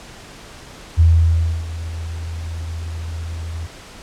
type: tone with ADSR envelope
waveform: sine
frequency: 82.41 Hz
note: E2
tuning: in tune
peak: -7 dBFS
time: 0.97-3.67 s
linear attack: 29 ms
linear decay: 640 ms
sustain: -17 dB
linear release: 14 ms
effects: pink hiss -39 dBFS RMS until 4.02 s + low-pass 8000 Hz 12 dB/octave